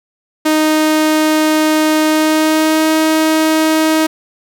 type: tone with pitch glide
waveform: sawtooth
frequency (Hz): 310.4 to 315.5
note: D#4 to D#4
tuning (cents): -4 to +24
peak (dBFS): -6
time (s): 0.45-4.07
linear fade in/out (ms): 10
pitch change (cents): +28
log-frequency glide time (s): 2.07-2.93
effects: none